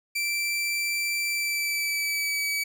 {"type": "tone with pitch glide", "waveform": "sawtooth", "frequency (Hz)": [2341, 2284], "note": ["D7", "D7"], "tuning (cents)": [-6, -49], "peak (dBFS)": -22, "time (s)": [0.15, 2.64], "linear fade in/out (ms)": 10, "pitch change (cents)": -43, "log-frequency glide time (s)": [1.27, 2.46], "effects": []}